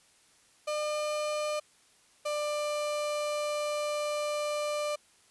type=tone pair in turn; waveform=35% pulse; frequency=602 / 594.1 Hz; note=D5 / D5; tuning=+43 / +20 cents; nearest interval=unison; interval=23 cents; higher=first; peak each=-28 dBFS; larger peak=neither; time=0.67-1.6 / 2.25-4.96 s; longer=second; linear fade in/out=10 ms; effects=white hiss -63 dBFS RMS until 5.3 s + resampled to 24000 Hz